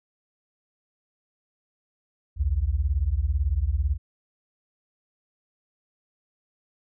sine beating tone pair, 60.7 / 78.7 Hz, B1 / D#2, -29 / +20 cents, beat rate 18 Hz, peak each -24 dBFS, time 2.36-3.98 s, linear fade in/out 50 ms, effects none

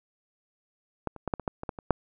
clicks, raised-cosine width 1 ms, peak -15 / -28 / -16 / -12 / -23 / -14 / -21 / -17 / -25 / -6 dBFS, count 10, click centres 1.073 / 1.163 / 1.277 / 1.338 / 1.397 / 1.478 / 1.634 / 1.692 / 1.788 / 1.907 s, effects none

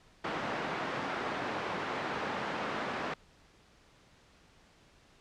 white band-pass noise, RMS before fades -36 dBFS, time 0.24-3.14 s, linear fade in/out 5 ms, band 150 to 1400 Hz, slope 12 dB/octave, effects pink hiss -62 dBFS RMS until 5.2 s + low-pass 6000 Hz 12 dB/octave

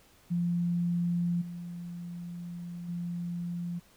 sine tone with level steps, 173.4 Hz, F3, 12 cents flat, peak -26 / -37 / -32 dBFS, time 0.3-3.8 s, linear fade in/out 20 ms, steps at 1.41 / 2.88 s, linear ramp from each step 10 ms, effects pink hiss -61 dBFS RMS until 3.96 s

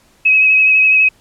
sine tone with vibrato, 2552 Hz, D#7, 43 cents sharp, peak -7 dBFS, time 0.25-1.09 s, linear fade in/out 10 ms, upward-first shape triangle, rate 12 Hz, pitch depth 27 cents each way, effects pink hiss -52 dBFS RMS until 1.2 s + low-pass 12000 Hz 12 dB/octave

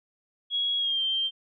sine tone with pitch glide, 3322 to 3152 Hz, G#7 to G7, 0 to +9 cents, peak -24 dBFS, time 0.5-1.31 s, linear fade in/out 50 ms, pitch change -91 cents, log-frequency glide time 0.78-1.01 s, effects none

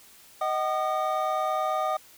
triangle tone cluster, 626 / 755 / 1220 Hz, D#5 / F#5 / D#6, +10 / +35 / -34 cents, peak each -27 dBFS, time 0.41-1.97 s, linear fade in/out 5 ms, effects white hiss -53 dBFS RMS until 2.17 s

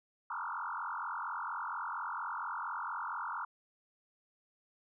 sine tone with frequency modulation, 1163 Hz, D6, 17 cents flat, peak -36 dBFS, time 0.3-3.45 s, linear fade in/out 5 ms, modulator 44.3 Hz, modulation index 6.3, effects none

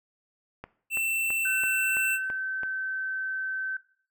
click train, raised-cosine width 0.5 ms, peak -23 dBFS, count 7, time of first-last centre 0.64-2.633 s, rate 3.01 Hz
square tone, 2681 Hz, E7, 29 cents sharp, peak -26 dBFS, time 0.9-2.19 s, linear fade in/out 50 ms
sine tone with pitch glide, 1526 to 1539.3 Hz, G6 to G6, -47 to -32 cents, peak -28 dBFS, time 1.45-3.77 s, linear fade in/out 5 ms, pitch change +15 cents, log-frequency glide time 1.81-2.31 s
effects noise-tail reverb RT60 0.5 s tail -17 dB re dry

